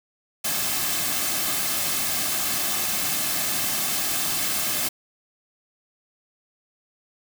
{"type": "noise with comb filter", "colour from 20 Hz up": "white", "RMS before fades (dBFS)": -25, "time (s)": [0.44, 4.89], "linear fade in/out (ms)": 10, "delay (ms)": 2.1, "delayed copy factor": -0.55, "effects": []}